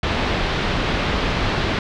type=low-pass noise; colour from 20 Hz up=pink; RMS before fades=-21 dBFS; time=0.03-1.79 s; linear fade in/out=2 ms; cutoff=4100 Hz; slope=24 dB/octave; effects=none